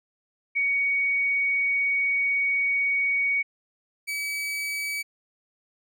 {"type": "tone pair in turn", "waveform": ["sine", "40% pulse"], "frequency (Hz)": [2241, 2284], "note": ["C#7", "D7"], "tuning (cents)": [18, -49], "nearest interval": "unison", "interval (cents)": 33, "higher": "second", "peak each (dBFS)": [-21, -27], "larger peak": "first", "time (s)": [[0.55, 3.43], [4.07, 5.03]], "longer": "first", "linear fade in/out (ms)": 20, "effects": []}